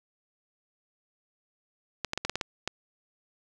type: clicks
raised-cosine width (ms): 0.2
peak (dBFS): -12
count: 8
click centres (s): 2.047 / 2.134 / 2.176 / 2.25 / 2.296 / 2.356 / 2.412 / 2.676
effects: none